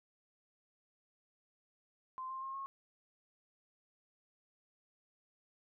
sine tone with pitch steps, 1039 / 1054.7 / 1070.7 / 1086.9 Hz, C6 / C6 / C6 / C#6, -12 / +14 / +40 / -34 cents, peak -40 dBFS, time 2.18-2.66 s, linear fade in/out 0 ms, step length 120 ms, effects none

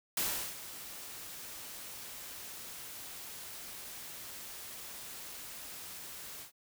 white noise with ADSR envelope, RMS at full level -32 dBFS, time 0.17-6.52 s, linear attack 3 ms, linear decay 370 ms, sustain -14 dB, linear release 110 ms, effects none

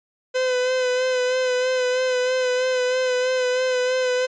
45% pulse tone with vibrato, 507 Hz, B4, 45 cents sharp, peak -19 dBFS, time 0.34-4.27 s, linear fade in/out 20 ms, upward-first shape sine, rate 3.1 Hz, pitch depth 27 cents each way, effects resampled to 16000 Hz

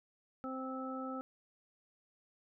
harmonic tone, 261.6 Hz, C4, in tune, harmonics 1 / 2 / 3 / 5, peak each -41 / -45 / -49 / -44 dBFS, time 0.44-1.21 s, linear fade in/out 0 ms, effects none

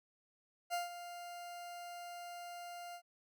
40% pulse tone with ADSR envelope, 700 Hz, F5, 4 cents sharp, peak -33 dBFS, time 0.7-3.02 s, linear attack 37 ms, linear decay 150 ms, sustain -12 dB, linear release 73 ms, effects none

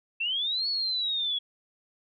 sine linear two-way sweep, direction up then down, 2637 to 4435 to 3338 Hz, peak -26 dBFS, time 0.2-1.39 s, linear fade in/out 10 ms, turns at 0.68 s, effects none

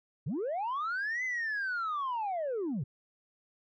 sine linear two-way sweep, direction up then down, 111.3 to 2059 to 111.3 Hz, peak -29 dBFS, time 0.26-2.84 s, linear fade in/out 10 ms, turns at 1.24 s, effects tanh soft clip ceiling -29 dBFS

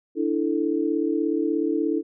sine chord, D suspended second, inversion none, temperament just, 293.7 / 330.4 / 440.5 Hz, D4 / E4 / A4, 0 / +4 / +2 cents, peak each -25 / -24 / -27 dBFS, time 0.15-2.03 s, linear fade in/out 50 ms, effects none

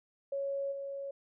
sine tone with level steps, 554.4 Hz, C#5, in tune, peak -32 / -37 dBFS, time 0.32-1.11 s, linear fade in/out 5 ms, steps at 0.71 s, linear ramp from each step 20 ms, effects none

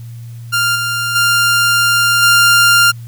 sawtooth tone with level steps, 1396.9 Hz, F6, in tune, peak -8 / -12 / -6 / -3 dBFS, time 0.52-2.92 s, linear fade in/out 20 ms, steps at 0.75 / 1.15 / 2.22 s, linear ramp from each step 10 ms, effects added 117 Hz sine -27 dBFS peak until 3.07 s + white hiss -48 dBFS RMS until 3.07 s

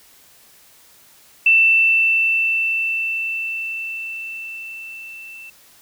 sine tone with level ramp, 2669 Hz, E7, 21 cents sharp, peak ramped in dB -9 to -35 dBFS, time 1.46-5.5 s, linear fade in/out 5 ms, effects white hiss -50 dBFS RMS until 5.81 s

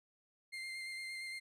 35% pulse tone with vibrato, 2101 Hz, C7, 7 cents sharp, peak -40 dBFS, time 0.52-1.4 s, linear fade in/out 20 ms, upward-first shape square, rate 8.7 Hz, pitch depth 13 cents each way, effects low-pass 10000 Hz 12 dB/octave

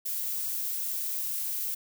violet noise, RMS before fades -32 dBFS, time 0.05-1.75 s, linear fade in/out 10 ms, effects none

